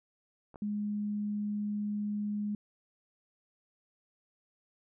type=clicks; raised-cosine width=1 ms; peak=-39 / -31 dBFS; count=2; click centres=0.543 / 0.558 s
type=tone; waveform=sine; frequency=207.7 Hz; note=G#3; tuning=in tune; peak=-31 dBFS; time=0.62-2.55 s; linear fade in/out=2 ms
effects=none